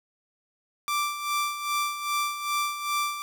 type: tone with tremolo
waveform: sawtooth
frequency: 1174.7 Hz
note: D6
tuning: in tune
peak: -20 dBFS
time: 0.88-3.22 s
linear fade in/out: 0 ms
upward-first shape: sine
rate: 2.5 Hz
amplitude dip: 65%
effects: none